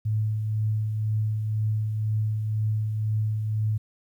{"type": "tone with tremolo", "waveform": "sine", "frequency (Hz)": 108, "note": "A2", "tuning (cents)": -32, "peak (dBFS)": -21, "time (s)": [0.05, 3.78], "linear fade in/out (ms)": 10, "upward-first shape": "triangle", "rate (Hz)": 2, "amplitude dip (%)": 40, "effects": ["10-bit"]}